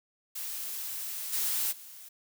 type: noise with level steps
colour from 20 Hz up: blue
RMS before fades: -37 / -30 / -48 dBFS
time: 0.35-2.09 s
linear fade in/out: 10 ms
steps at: 1.32 / 1.71 s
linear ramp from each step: 20 ms
effects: none